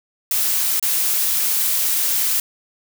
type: noise with dropouts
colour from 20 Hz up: blue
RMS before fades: -19 dBFS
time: 0.31-2.4 s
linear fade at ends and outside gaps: 2 ms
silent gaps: 0.797-0.826 s
effects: none